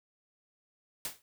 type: noise with exponential decay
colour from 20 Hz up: white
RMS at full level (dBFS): -33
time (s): 1.05-1.22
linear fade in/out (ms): 1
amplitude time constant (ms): 36
effects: none